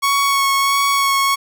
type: tone with vibrato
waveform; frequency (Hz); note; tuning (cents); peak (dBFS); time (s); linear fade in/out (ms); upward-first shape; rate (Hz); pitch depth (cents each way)
sawtooth; 1108.7; C#6; 0; -10; 0.02-1.36; 20; sine; 1.5; 15
effects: none